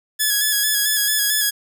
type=tone with vibrato; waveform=5% pulse; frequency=1693 Hz; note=G#6; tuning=33 cents sharp; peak=-6 dBFS; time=0.19-1.51 s; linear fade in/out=20 ms; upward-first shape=square; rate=4.5 Hz; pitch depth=31 cents each way; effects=none